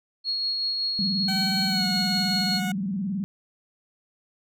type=tone with tremolo; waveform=sine; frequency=4309 Hz; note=C#8; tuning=50 cents flat; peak=-23 dBFS; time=0.24-2.61 s; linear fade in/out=50 ms; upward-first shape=sine; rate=5.3 Hz; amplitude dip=25%
type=tone with vibrato; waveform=sine; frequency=193.3 Hz; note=G3; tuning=24 cents flat; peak=-25 dBFS; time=0.99-3.24 s; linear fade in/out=0 ms; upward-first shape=square; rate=19 Hz; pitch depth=130 cents each way
type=tone with pitch glide; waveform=15% pulse; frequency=764 to 729.5 Hz; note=G5 to F#5; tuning=-45 to -25 cents; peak=-23 dBFS; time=1.28-2.72 s; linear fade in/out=5 ms; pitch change=-80 cents; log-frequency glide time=1.67-1.85 s
effects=none